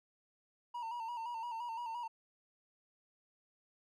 triangle tone with vibrato, 932.3 Hz, A#5, in tune, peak -37 dBFS, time 0.74-2.08 s, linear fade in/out 10 ms, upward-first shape square, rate 5.8 Hz, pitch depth 54 cents each way, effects none

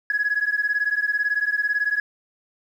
sine beating tone pair, 1670 / 1688 Hz, G#6 / G#6, +9 / +28 cents, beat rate 18 Hz, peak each -22 dBFS, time 0.1-2 s, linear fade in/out 2 ms, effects tanh soft clip ceiling -14 dBFS + 9-bit

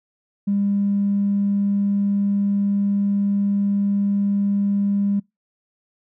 triangle tone with tanh clipping, 200.9 Hz, G3, 43 cents sharp, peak -17 dBFS, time 0.47-5.2 s, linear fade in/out 10 ms, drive 4 dB, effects noise-tail reverb RT60 0.2 s tail -26 dB re dry

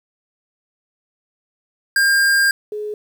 square / sine tone pair in turn, 1605 / 421.1 Hz, G6 / G#4, +40 / +24 cents, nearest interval octave + major seventh, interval 2316 cents, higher first, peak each -13 / -23 dBFS, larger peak first, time 1.96-2.51 / 2.72-2.94 s, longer first, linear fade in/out 2 ms, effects 9-bit

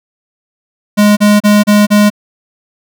square tone bursts, 207.7 Hz, G#3, in tune, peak -5 dBFS, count 5, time 0.97-2.102 s, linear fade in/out 20 ms, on 200 ms, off 33 ms, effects none

